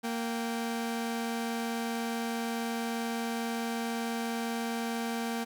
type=tone pair together; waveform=sawtooth; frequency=231.5 / 779.2 Hz; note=A#3 / G5; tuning=-12 / -11 cents; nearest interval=octave + major sixth; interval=2101 cents; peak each=-28 / -35 dBFS; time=0.03-5.45 s; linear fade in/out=20 ms; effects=none